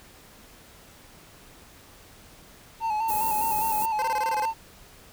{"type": "tone with vibrato", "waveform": "triangle", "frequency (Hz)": 876, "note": "A5", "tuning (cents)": -8, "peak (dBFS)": -22, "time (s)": [2.8, 4.54], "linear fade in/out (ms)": 50, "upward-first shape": "square", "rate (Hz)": 4.9, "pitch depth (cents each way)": 47}
{"type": "band-stop noise", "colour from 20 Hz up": "white", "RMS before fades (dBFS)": -31, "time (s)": [3.08, 3.86], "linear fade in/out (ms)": 10, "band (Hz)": [680, 12000], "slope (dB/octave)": 12}
{"type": "tone bursts", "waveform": "15% pulse", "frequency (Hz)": 517, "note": "C5", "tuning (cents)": -21, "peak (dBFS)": -23, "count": 9, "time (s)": [3.99, 4.453], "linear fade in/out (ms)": 0, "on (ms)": 31, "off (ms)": 23}
{"effects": ["pink hiss -51 dBFS RMS until 5.12 s"]}